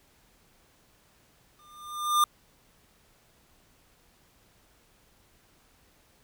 square tone with exponential growth, 1201 Hz, D6, 38 cents sharp, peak -18 dBFS, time 1.59-2.24 s, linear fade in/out 2 ms, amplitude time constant 140 ms, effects pink hiss -63 dBFS RMS until 6.23 s

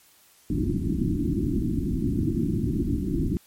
white low-pass noise, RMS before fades -25 dBFS, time 0.5-3.37 s, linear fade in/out 0 ms, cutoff 350 Hz, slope 96 dB/octave, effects white hiss -57 dBFS RMS until 3.46 s + MP3 64 kbps

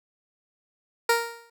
15% pulse tone with exponential decay, 466.2 Hz, A#4, in tune, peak -10 dBFS, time 1.09-1.5 s, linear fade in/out 5 ms, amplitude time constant 87 ms, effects none

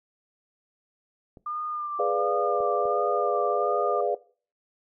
clicks, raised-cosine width 2 ms, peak -33 dBFS, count 3, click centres 1.372 / 2.605 / 2.855 s
sine tone with vibrato, 1200 Hz, D6, 37 cents sharp, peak -29 dBFS, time 1.46-4.01 s, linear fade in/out 5 ms, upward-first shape sine, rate 1.4 Hz, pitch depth 35 cents each way
sine chord, G# diminished seventh, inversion none, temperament equal, 415.3 / 493.9 / 587.3 / 698.5 Hz, G#4 / B4 / D5 / F5, 0 / 0 / 0 / 0 cents, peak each -28 dBFS, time 1.99-4.15 s, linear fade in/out 5 ms
effects noise-tail reverb RT60 0.4 s tail -19 dB re dry

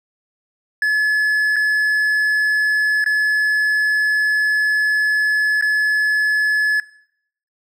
triangle tone with dropouts, 1712 Hz, A6, 48 cents flat, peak -12 dBFS, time 0.82-6.8 s, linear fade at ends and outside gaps 2 ms, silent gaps 1.56-1.564 / 3.042-3.061 / 5.612-5.623 s, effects noise-tail reverb RT60 0.7 s tail -21 dB re dry

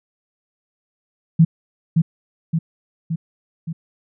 sine tone with echo, 163.2 Hz, E3, 17 cents flat, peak -7 dBFS, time 1.39-1.45 s, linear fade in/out 10 ms, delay 570 ms, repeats 4, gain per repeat -4 dB, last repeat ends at 3.73 s, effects none

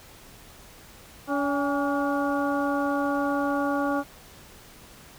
harmonic tone with a mistuned harmonic, 284.6 Hz, C#4, 46 cents sharp, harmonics 1 / 2 / 3 / 4 / 5, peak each -26 / -29 / -31 / -32 / -33 dBFS, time 1.27-4.04 s, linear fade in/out 50 ms, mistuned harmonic 3, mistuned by -62 cents, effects pink hiss -49 dBFS RMS until 5.18 s

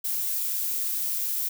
violet noise, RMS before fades -28 dBFS, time 0.04-1.49 s, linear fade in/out 10 ms, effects none

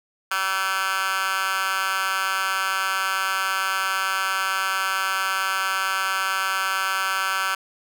10% pulse tone with high-pass filter, 191.1 Hz, G3, 44 cents flat, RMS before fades -24 dBFS, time 0.31-7.55 s, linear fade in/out 5 ms, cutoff 1500 Hz, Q 3.8, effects none

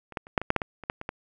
clicks, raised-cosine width 0.5 ms, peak -28 / -14 / -30 / -6 / -17 / -6 / -7 / -15 / -25 / -11 / -21 / -16 dBFS, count 12, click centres 0.123 / 0.172 / 0.269 / 0.378 / 0.416 / 0.504 / 0.563 / 0.618 / 0.837 / 0.899 / 1.014 / 1.091 s, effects none

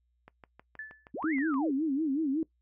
click train, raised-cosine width 0.5 ms, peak -34 dBFS, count 9, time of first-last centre 0.28-1.542 s, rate 6.34 Hz
sine tone with exponential decay, 1741 Hz, A6, 19 cents flat, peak -35 dBFS, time 0.79-1.11 s, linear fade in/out 2 ms, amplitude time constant 69 ms
sine linear two-way sweep, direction up then down, 181.8 to 2217 to 342 Hz, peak -34 dBFS, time 1.14-1.71 s, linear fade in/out 5 ms, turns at 1.34 s
sine tone with vibrato, 293.7 Hz, D4, in tune, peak -26 dBFS, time 1.24-2.43 s, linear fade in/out 2 ms, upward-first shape sine, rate 5.4 Hz, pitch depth 180 cents each way
effects noise-tail reverb RT60 0.1 s tail -20 dB re dry + added 60 Hz sine -70 dBFS peak until 2.61 s

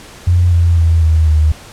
sine tone with pitch steps, 88.1 / 85.2 / 82.39 / 79.68 / 77.05 Hz, F2 / F2 / E2 / D#2 / D#2, +16 / -42 / 0 / +42 / -16 cents, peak -7 dBFS, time 0.27-1.52 s, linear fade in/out 5 ms, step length 250 ms, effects pink hiss -36 dBFS RMS until 1.72 s + low-pass 10000 Hz 12 dB/octave

